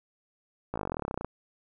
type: slowing click train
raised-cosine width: 1 ms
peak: -18 dBFS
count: 21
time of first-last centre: 0.74-1.246 s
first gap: 17 ms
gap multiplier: 1.04
effects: none